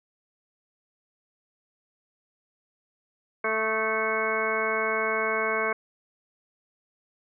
harmonic tone with a mistuned harmonic, 220 Hz, A3, in tune, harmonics 1 / 2 / 3 / 4 / 5 / 6 / 7 / 8 / 9 / 10, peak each -40 / -30 / -32 / -40 / -30 / -37 / -31 / -42 / -42 / -30 dBFS, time 3.44-5.73 s, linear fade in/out 5 ms, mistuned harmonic 6, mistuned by -35 cents, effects none

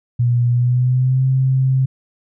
sine tone with pitch glide, 120.8 to 131.73 Hz, B2 to C3, -38 to +12 cents, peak -12 dBFS, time 0.19-1.86 s, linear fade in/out 10 ms, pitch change +150 cents, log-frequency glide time 0.5-1.25 s, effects none

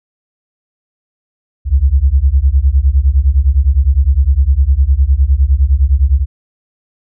sine beating tone pair, 63.4 / 73.2 Hz, B1 / D2, +46 / -5 cents, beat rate 9.8 Hz, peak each -10 dBFS, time 1.65-6.26 s, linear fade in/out 50 ms, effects none

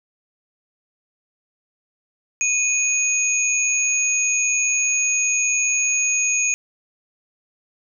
sine tone pair together, 2489 / 6645 Hz, D#7 / G#8, 0 / 0 cents, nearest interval octave + perfect fourth, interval 1700 cents, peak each -21 / -19 dBFS, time 2.41-6.54 s, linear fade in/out 0 ms, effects none

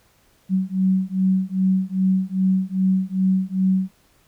sine beating tone pair, 187.3 / 189.8 Hz, F#3 / F#3, +21 / +44 cents, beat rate 2.5 Hz, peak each -20 dBFS, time 0.49-3.91 s, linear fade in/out 50 ms, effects pink hiss -59 dBFS RMS until 4.27 s

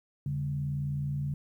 sine tone with frequency modulation, 141.8 Hz, C#3, 40 cents sharp, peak -29 dBFS, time 0.26-1.34 s, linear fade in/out 2 ms, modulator 58.8 Hz, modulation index 0.5, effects 11-bit

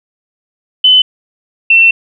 sine tone pair in turn, 3026 / 2696 Hz, F#7 / E7, +38 / +38 cents, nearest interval major second, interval 200 cents, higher first, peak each -3 dBFS, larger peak neither, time 0.84-1.02 / 1.7-1.91 s, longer second, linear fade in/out 5 ms, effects none

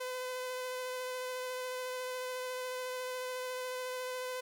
sawtooth tone with vibrato, 507 Hz, B4, 45 cents sharp, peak -33 dBFS, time 0-4.41 s, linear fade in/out 10 ms, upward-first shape sine, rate 14 Hz, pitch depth 12 cents each way, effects none

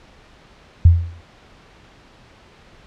sine tone with exponential decay, 85 Hz, F2, 46 cents flat, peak -3 dBFS, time 0.85-1.21 s, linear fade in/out 5 ms, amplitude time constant 77 ms, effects pink hiss -48 dBFS RMS until 2.86 s + low-pass 4000 Hz 12 dB/octave

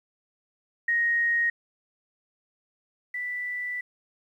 sine tone pair in turn, 1872 / 1975.3 Hz, A#6 / B6, +7 / 0 cents, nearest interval minor second, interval 93 cents, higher second, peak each -21 / -29 dBFS, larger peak first, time 0.88-1.5 / 3.14-3.81 s, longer second, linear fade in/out 5 ms, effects 10-bit

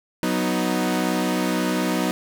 sawtooth chord, B major, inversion second, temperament equal, 185 / 246.9 / 311.1 Hz, F#3 / B3 / D#4, 0 / 0 / 0 cents, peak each -21 dBFS, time 0.23-2.11 s, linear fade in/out 0 ms, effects none

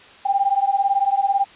sine beating tone pair, 784 / 802 Hz, G5 / G5, 0 / +39 cents, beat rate 18 Hz, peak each -19 dBFS, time 0.25-1.45 s, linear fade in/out 10 ms, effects white hiss -45 dBFS RMS until 1.55 s + resampled to 8000 Hz

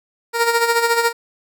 15% pulse tone with tremolo, 466.2 Hz, A#4, in tune, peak -6 dBFS, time 0.33-1.13 s, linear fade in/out 50 ms, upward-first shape sine, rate 14 Hz, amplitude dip 60%, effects none

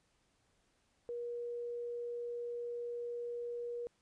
sine tone, 477.5 Hz, A#4, 42 cents sharp, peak -38 dBFS, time 1.09-3.87 s, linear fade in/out 0 ms, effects pink hiss -75 dBFS RMS until 4.01 s + resampled to 22050 Hz

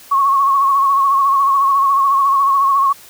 sine tone with vibrato, 1100 Hz, C#6, 14 cents flat, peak -10 dBFS, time 0.11-2.93 s, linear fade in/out 10 ms, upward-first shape sine, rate 14 Hz, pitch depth 47 cents each way, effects white hiss -41 dBFS RMS until 3.09 s

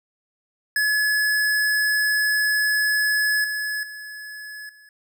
square tone with level steps, 1703 Hz, G#6, 43 cents sharp, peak -19 / -25 / -35 / -48 dBFS, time 0.76-4.89 s, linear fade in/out 2 ms, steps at 3.44 / 3.83 / 4.69 s, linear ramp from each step 2 ms, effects none

